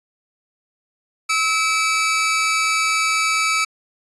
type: tone pair together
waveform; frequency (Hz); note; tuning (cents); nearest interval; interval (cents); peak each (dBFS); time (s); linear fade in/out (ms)
sawtooth; 1295.7 / 2300; E6 / D7; -30 / -37; minor seventh; 993; -16; 1.29-3.65; 10
effects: resampled to 24000 Hz